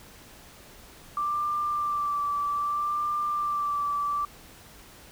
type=tone with vibrato; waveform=sine; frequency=1174.7 Hz; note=D6; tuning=in tune; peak=-25 dBFS; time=1.17-4.25 s; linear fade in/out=2 ms; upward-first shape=sine; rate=0.63 Hz; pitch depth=23 cents each way; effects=pink hiss -50 dBFS RMS until 5.11 s